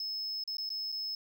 triangle tone with dropouts, 5200 Hz, E8, 24 cents flat, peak -33 dBFS, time 0-1.15 s, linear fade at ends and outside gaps 2 ms, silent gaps 0.438-0.476 / 0.57-0.582 / 0.692-0.702 / 0.919-0.924 s, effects none

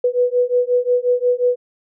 sine beating tone pair, 490 / 495.6 Hz, B4 / B4, -14 / +6 cents, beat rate 5.6 Hz, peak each -17 / -17 dBFS, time 0.04-1.56 s, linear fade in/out 5 ms, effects none

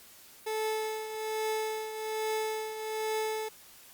30% pulse tone with tremolo, 435.8 Hz, A4, 17 cents flat, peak -26 dBFS, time 0.46-3.49 s, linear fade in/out 10 ms, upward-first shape triangle, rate 1.2 Hz, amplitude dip 65%, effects white hiss -54 dBFS RMS until 3.93 s + Opus 48 kbps

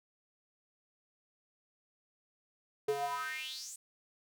square tone with high-pass filter sweep, 141 Hz, C#3, 30 cents sharp, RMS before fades -38 dBFS, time 2.88-3.76 s, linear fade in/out 5 ms, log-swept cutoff 410 to 8400 Hz, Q 6.3, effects none

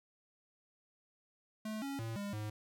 square tone with pitch steps, 216.4 / 276.8 / 113.4 / 202.2 / 106.4 Hz, A3 / C#4 / A#2 / G#3 / G#2, -29 / -2 / -47 / -46 / +42 cents, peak -39 dBFS, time 1.65-2.5 s, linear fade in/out 5 ms, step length 170 ms, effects none

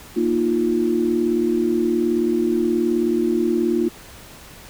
sine chord, Bb suspended fourth, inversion none, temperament just, 233.1 / 310.8 / 349.6 Hz, Bb3 / Eb4 / F4, 0 / -2 / +2 cents, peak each -22 / -23 / -19 dBFS, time 0.16-3.89 s, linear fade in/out 10 ms, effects pink hiss -42 dBFS RMS until 4.69 s

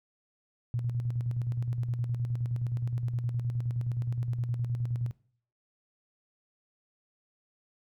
sine tone with tremolo, 120 Hz, B2, 49 cents flat, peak -27 dBFS, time 0.74-5.11 s, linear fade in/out 0 ms, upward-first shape square, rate 9.6 Hz, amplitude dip 50%, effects noise-tail reverb RT60 0.5 s tail -19 dB re dry

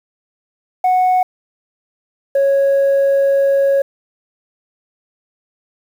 sine tone pair in turn, 737 / 552.1 Hz, F#5 / C#5, -7 / -7 cents, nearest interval perfect fourth, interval 500 cents, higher first, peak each -8 dBFS, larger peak neither, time 0.84-1.23 / 2.35-3.82 s, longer second, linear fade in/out 5 ms, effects tanh soft clip ceiling -9 dBFS + 7-bit

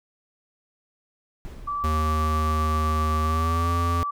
brown noise with exponential decay, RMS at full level -35 dBFS, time 1.45-2.7 s, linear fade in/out 0 ms, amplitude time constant 270 ms
sine tone, 1159 Hz, D6, 23 cents flat, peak -25 dBFS, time 1.67-4.11 s, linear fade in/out 10 ms
square tone with pitch glide, 77.78 to 85.31 Hz, D#2 to F2, 0 to -40 cents, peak -23 dBFS, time 1.84-4.03 s, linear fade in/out 0 ms, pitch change +160 cents, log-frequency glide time 3.22-3.71 s
effects none

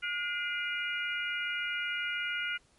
harmonic tone with a mistuned harmonic, 477.9 Hz, A#4, 43 cents sharp, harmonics 3 / 4 / 5 / 6, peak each -34 / -38 / -39 / -38 dBFS, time 0.02-2.58 s, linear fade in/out 20 ms, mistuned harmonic 4, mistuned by +130 cents, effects pink hiss -66 dBFS RMS until 2.78 s + MP3 48 kbps

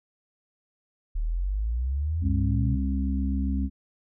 sine exponential sweep, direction up, 36.71 to 130.9 Hz, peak -24 dBFS, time 1.15-2.76 s, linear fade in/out 10 ms
harmonic tone, 67.5 Hz, C#2, 45 cents flat, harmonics 1 / 3 / 4, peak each -25 / -30 / -31 dBFS, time 2.21-3.7 s, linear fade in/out 50 ms
effects none

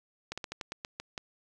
slowing click train, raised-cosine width 0.2 ms, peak -19 dBFS, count 9, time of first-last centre 0.32-1.178 s, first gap 56 ms, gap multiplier 1.18, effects none

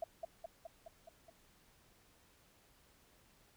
sine tone with echo, 665 Hz, E5, 15 cents sharp, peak -35 dBFS, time 0.02-0.04 s, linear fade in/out 5 ms, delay 210 ms, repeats 6, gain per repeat -3 dB, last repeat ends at 1.3 s, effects pink hiss -68 dBFS RMS until 3.56 s

